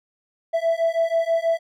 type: beating tone pair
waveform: triangle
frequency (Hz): 659.3 / 665.5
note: E5 / E5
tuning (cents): 0 / +16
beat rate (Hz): 6.2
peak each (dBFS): -19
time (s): 0.53-1.59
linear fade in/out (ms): 20
effects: tanh soft clip ceiling -11 dBFS